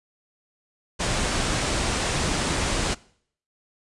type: low-pass noise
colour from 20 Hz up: pink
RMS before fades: -25 dBFS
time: 0.99-2.95 s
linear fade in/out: 20 ms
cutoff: 9500 Hz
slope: 48 dB/octave
effects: noise-tail reverb RT60 0.6 s tail -22 dB re dry + resampled to 24000 Hz